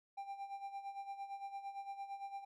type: tone with tremolo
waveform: triangle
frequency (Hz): 792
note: G5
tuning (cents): +18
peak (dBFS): -39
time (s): 0.17-2.45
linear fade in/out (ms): 10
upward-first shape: sine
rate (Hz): 8.8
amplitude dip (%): 70
effects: none